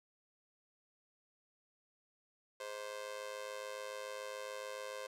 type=tone with amplitude modulation; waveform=sawtooth; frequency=522 Hz; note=C5; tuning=4 cents flat; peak=-35 dBFS; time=2.6-5.07 s; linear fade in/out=5 ms; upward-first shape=sine; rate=107 Hz; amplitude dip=85%; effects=low-pass 11000 Hz 12 dB/octave